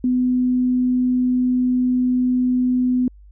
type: tone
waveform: sine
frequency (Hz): 251.2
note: B3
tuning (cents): +30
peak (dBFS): -15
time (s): 0.04-3.08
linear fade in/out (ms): 2
effects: added 50 Hz sine -42 dBFS peak until 3.31 s